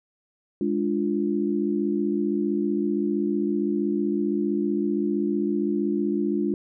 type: chord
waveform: sine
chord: D diminished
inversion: second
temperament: equal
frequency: 207.7 / 293.7 / 349.2 Hz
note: Ab3 / D4 / F4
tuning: 0 / 0 / 0 cents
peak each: -26 dBFS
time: 0.61-6.54 s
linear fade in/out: 2 ms
effects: none